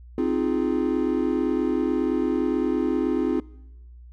triangle chord, F minor seventh, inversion second, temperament equal, 261.6 / 311.1 / 349.2 / 415.3 Hz, C4 / Eb4 / F4 / Ab4, 0 / 0 / 0 / 0 cents, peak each -23 / -25 / -24 / -27 dBFS, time 0.18-3.4 s, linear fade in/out 2 ms, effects noise-tail reverb RT60 1.0 s tail -23 dB re dry + added 60 Hz sine -42 dBFS peak until 4.12 s

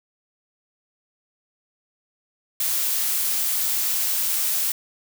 blue noise, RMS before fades -23 dBFS, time 2.6-4.72 s, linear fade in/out 2 ms, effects none

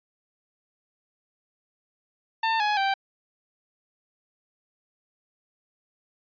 sawtooth tone with pitch steps, 898 / 837.9 / 781.8 Hz, A5 / G#5 / G5, +35 / +15 / -5 cents, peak -18 dBFS, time 2.43-2.94 s, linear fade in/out 5 ms, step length 170 ms, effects resampled to 11025 Hz

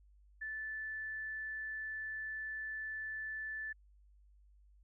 sine tone, 1751 Hz, A6, 9 cents flat, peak -39 dBFS, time 0.41-3.73 s, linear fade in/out 10 ms, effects added 50 Hz sine -61 dBFS peak until 4.83 s

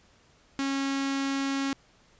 sawtooth tone with notch filter, 273.8 Hz, C#4, 21 cents flat, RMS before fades -29 dBFS, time 0.59-1.73 s, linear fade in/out 0 ms, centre 610 Hz, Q 1.1, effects pink hiss -61 dBFS RMS until 2.19 s + resampled to 16000 Hz

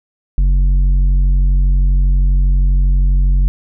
sine tone with tanh clipping, 46.25 Hz, F#1, in tune, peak -10 dBFS, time 0.38-3.48 s, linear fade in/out 0 ms, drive 7 dB, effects none

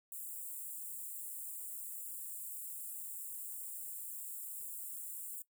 white high-pass noise, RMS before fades -45 dBFS, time 0.12-5.42 s, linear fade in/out 2 ms, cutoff 7400 Hz, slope 96 dB/octave, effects noise-tail reverb RT60 0.1 s tail -18 dB re dry

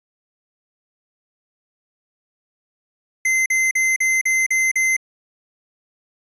square tone bursts, 2069 Hz, C7, 20 cents flat, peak -16 dBFS, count 7, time 3.25-4.966 s, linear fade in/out 5 ms, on 210 ms, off 41 ms, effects resampled to 22050 Hz

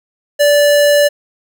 square tone, 582 Hz, D5, 16 cents flat, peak -8 dBFS, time 0.39-1.09 s, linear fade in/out 20 ms, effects none

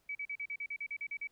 sine tone bursts, 2285 Hz, D7, 48 cents flat, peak -36 dBFS, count 12, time 0.09-1.273 s, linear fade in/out 5 ms, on 61 ms, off 41 ms, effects pink hiss -74 dBFS RMS until 1.31 s

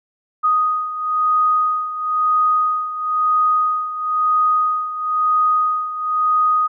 sine beating tone pair, 1245 / 1246 Hz, D#6 / D#6, +1 / +2 cents, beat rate 1 Hz, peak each -16 / -21 dBFS, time 0.43-6.68 s, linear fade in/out 20 ms, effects none

